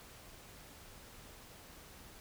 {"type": "silence", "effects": ["pink hiss -55 dBFS RMS until 2.2 s"]}